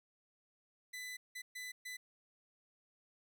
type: tone bursts at uneven times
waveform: sawtooth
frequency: 2000 Hz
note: B6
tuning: 21 cents sharp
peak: -40 dBFS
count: 4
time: 0.93-1.17 / 1.35-1.42 / 1.55-1.72 / 1.85-1.97 s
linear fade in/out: 10 ms
effects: none